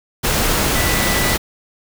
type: tone in noise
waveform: sine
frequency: 1975.5 Hz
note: B6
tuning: in tune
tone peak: -23 dBFS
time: 0.74-1.36 s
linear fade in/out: 20 ms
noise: pink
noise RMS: -17 dBFS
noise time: 0.23-1.38 s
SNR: -9 dB
effects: none